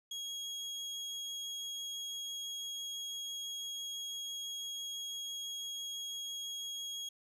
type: tone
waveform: 30% pulse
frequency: 3298 Hz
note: G#7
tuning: 13 cents flat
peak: -36 dBFS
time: 0.11-7.09 s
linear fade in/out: 5 ms
effects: resampled to 32000 Hz